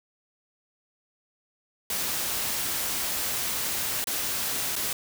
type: noise with dropouts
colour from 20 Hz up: white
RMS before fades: -29 dBFS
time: 1.9-4.93 s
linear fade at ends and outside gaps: 2 ms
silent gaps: 4.042-4.071 / 4.756-4.762 s
effects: none